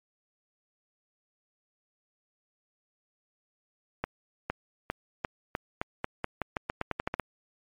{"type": "accelerating click train", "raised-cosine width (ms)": 0.5, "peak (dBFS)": -14, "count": 17, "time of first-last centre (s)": [4.04, 7.197], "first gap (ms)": 460, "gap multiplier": 0.87, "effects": ["MP3 64 kbps"]}